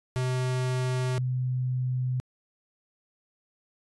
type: tone pair in turn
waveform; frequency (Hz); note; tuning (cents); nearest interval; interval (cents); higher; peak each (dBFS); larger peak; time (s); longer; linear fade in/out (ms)
square / sine; 127.6 / 127.11; C3 / C3; -43 / -50; unison; 7; first; -26 / -25; second; 0.16-1.18 / 1.18-2.2; neither; 0
effects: resampled to 24000 Hz